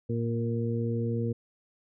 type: harmonic tone with a mistuned harmonic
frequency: 116.54 Hz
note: A#2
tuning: in tune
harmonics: 1 / 2 / 3 / 4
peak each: -29 / -32 / -38 / -34 dBFS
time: 0.09-1.33 s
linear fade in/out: 10 ms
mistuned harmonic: 1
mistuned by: -24 cents
effects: none